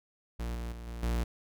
45% pulse tone with level steps, 58.27 Hz, A#1, in tune, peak -33 / -35 / -41 / -38 / -28 dBFS, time 0.39-1.24 s, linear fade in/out 10 ms, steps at 0.55 / 0.72 / 0.87 / 1.03 s, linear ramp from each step 2 ms, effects none

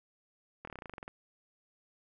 slowing click train, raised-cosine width 0.5 ms, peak -28 dBFS, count 13, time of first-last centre 0.65-1.079 s, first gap 24 ms, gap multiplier 1.07, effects none

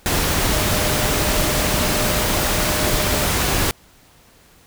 sine tone in noise, 606 Hz, D#5, 46 cents flat, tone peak -28 dBFS, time 0.53-3.24 s, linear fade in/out 0 ms, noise pink, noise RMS -19 dBFS, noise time 0.06-3.71 s, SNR -12 dB, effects pink hiss -51 dBFS RMS until 4.66 s

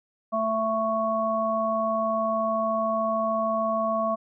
harmonic tone, 221.7 Hz, A3, 13 cents sharp, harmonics 1 / 3 / 5, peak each -31 / -25 / -27 dBFS, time 0.32-4.16 s, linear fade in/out 20 ms, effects none

